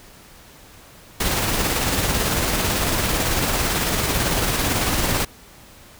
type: noise with tremolo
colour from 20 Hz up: pink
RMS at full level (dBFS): -20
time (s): 1.2-5.25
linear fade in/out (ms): 5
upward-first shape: square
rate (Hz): 18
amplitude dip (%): 25
effects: pink hiss -46 dBFS RMS until 5.99 s